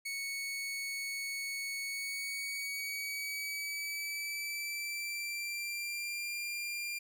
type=tone with pitch glide; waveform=sawtooth; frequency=2217 to 2390 Hz; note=C#7 to D7; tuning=0 to +30 cents; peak=-33 dBFS; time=0.05-6.99 s; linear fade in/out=10 ms; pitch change=+130 cents; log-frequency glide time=1.82-6.33 s; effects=none